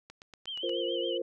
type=click train; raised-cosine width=0.2 ms; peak=-30 dBFS; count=6; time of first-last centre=0.1-0.694 s; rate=8.42 Hz
type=tone with vibrato; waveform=sine; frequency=3049 Hz; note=G7; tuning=49 cents flat; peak=-35 dBFS; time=0.47-1.18 s; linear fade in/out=10 ms; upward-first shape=triangle; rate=7.1 Hz; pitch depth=100 cents each way
type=chord; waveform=sine; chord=F suspended fourth; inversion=none; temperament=just; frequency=349.2 / 465.6 / 523.8 Hz; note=F4 / Bb4 / C5; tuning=0 / -2 / +2 cents; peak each=-34 / -35 / -34 dBFS; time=0.63-1.22 s; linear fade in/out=5 ms
effects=none